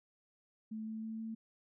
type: tone with pitch steps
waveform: sine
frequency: 218.7 / 220.2 / 221.8 / 223.3 Hz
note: A3 / A3 / A3 / A3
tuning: -10 / +2 / +14 / +26 cents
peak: -39 dBFS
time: 0.71-1.35 s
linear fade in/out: 10 ms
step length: 160 ms
effects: none